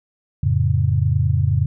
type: chord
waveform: sine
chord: F augmented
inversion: none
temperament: equal with one note detuned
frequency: 88.22 / 110 / 138.59 Hz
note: F2 / A2 / C#3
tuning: +18 / 0 / 0 cents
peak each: -19 dBFS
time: 0.43-1.66 s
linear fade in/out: 5 ms
effects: none